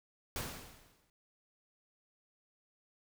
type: noise with exponential decay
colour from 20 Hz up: pink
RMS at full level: -37 dBFS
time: 0.36-1.1 s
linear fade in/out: 1 ms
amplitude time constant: 160 ms
effects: none